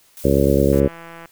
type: noise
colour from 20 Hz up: blue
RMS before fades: -37 dBFS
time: 0.17-0.8 s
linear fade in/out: 0 ms
type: harmonic tone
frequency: 69.3 Hz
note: C#2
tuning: in tune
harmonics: 1 / 2 / 3 / 4 / 5 / 6 / 7 / 8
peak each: -21 / -21 / -21 / -21 / -21 / -21 / -21 / -21 dBFS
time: 0.24-0.88 s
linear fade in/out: 10 ms
type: click train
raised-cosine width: 0.5 ms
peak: -23 dBFS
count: 89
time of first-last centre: 0.73-1.257 s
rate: 167 Hz
effects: white hiss -55 dBFS RMS until 1.31 s